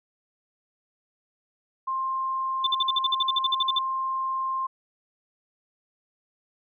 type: tone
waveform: sine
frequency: 1056 Hz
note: C6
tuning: 16 cents sharp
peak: -25 dBFS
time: 1.87-4.67 s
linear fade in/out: 10 ms
type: tone bursts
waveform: sine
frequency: 3534 Hz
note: A7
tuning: 7 cents sharp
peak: -20 dBFS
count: 15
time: 2.64-3.789 s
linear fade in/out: 5 ms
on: 29 ms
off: 51 ms
effects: none